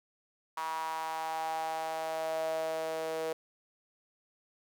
sawtooth tone with high-pass filter sweep, 160.4 Hz, E3, 47 cents flat, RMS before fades -35 dBFS, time 0.57-3.33 s, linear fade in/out 5 ms, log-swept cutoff 1000 to 520 Hz, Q 6.8, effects none

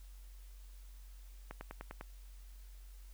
click train, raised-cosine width 0.5 ms, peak -29 dBFS, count 6, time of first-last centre 1.51-2.011 s, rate 9.99 Hz, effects added 46 Hz sine -50 dBFS peak until 3.13 s + white hiss -66 dBFS RMS until 3.13 s

